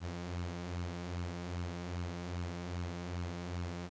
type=tone with flanger; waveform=sawtooth; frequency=87.6 Hz; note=F2; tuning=6 cents sharp; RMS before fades=-40 dBFS; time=0-3.9 s; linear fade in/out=50 ms; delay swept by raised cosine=0.7 to 6.6 ms; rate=2.5 Hz; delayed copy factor=+0.5; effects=resampled to 16000 Hz + 10-bit